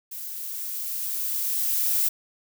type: noise with level ramp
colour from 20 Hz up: violet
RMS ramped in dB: -36 to -22 dBFS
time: 0.11-2.09 s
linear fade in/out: 10 ms
effects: none